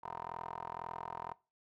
15% pulse tone with band-pass filter, 42 Hz, E1, 33 cents sharp, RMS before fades -44 dBFS, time 0.03-1.34 s, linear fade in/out 10 ms, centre 920 Hz, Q 6.3, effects noise-tail reverb RT60 0.3 s tail -21 dB re dry

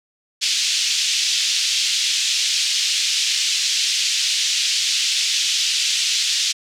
pink band-pass noise, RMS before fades -20 dBFS, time 0.41-6.53 s, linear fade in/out 20 ms, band 2900 to 6700 Hz, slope 24 dB/octave, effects none

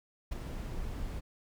brown noise with ADSR envelope, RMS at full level -30 dBFS, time 0.31-1.21 s, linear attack 17 ms, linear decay 8 ms, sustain -8 dB, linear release 28 ms, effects none

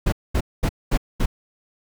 brown noise bursts, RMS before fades -18 dBFS, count 5, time 0.06-1.26 s, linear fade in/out 10 ms, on 64 ms, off 220 ms, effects none

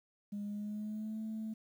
sine tone with pitch glide, 204.5 to 219.2 Hz, G#3 to A3, -26 to -6 cents, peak -36 dBFS, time 0.32-1.54 s, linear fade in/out 10 ms, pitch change +120 cents, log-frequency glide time 0.43-1.2 s, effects tanh soft clip ceiling -34 dBFS + 11-bit

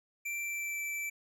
square tone with pitch glide, 2349 to 2326 Hz, D7 to D7, 0 to -17 cents, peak -35 dBFS, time 0.25-1.1 s, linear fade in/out 10 ms, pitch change -17 cents, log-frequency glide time 0.41-0.8 s, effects none

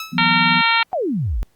15% pulse tone with exponential decay, 1300 Hz, E6, 24 cents flat, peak -18 dBFS, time 0-0.28 s, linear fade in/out 2 ms, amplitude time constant 59 ms
sine chord, E suspended second, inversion none, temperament equal, 164.81 / 185 / 246.9 Hz, E3 / F#3 / B3, 0 / 0 / 0 cents, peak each -24 dBFS, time 0.12-0.62 s, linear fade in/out 20 ms
harmonic tone, 458.7 Hz, A#4, 28 cents flat, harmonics 2 / 3 / 4 / 5 / 6 / 7 / 8 / 9, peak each -20 / -20 / -23 / -19 / -23 / -24 / -26 / -26 dBFS, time 0.18-0.83 s, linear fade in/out 2 ms
sine exponential sweep, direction down, 782 to 38.89 Hz, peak -18 dBFS, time 0.93-1.43 s, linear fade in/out 0 ms
effects pink hiss -63 dBFS RMS until 1.55 s + Opus 48 kbps

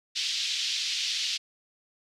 pink band-pass noise, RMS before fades -30 dBFS, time 0.15-1.38 s, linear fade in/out 20 ms, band 3000 to 5300 Hz, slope 24 dB/octave, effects none

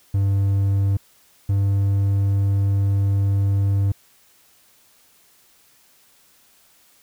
triangle tone pair in turn, 98.6 / 99.03 Hz, G2 / G2, +11 / +18 cents, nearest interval unison, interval 7 cents, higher second, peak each -14 dBFS, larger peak neither, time 0.14-0.97 / 1.49-3.92 s, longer second, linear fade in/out 5 ms, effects white hiss -56 dBFS RMS until 7.02 s

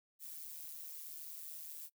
violet noise with amplitude modulation, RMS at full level -45 dBFS, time 0.19-1.9 s, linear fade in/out 50 ms, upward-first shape sine, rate 156 Hz, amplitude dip 75%, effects noise-tail reverb RT60 0.1 s tail -22 dB re dry

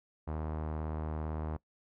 sawtooth tone with low-pass filter, 77.78 Hz, D#2, in tune, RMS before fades -37 dBFS, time 0.27-1.57 s, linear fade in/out 10 ms, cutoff 1000 Hz, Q 1.3, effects noise-tail reverb RT60 0.1 s tail -21 dB re dry

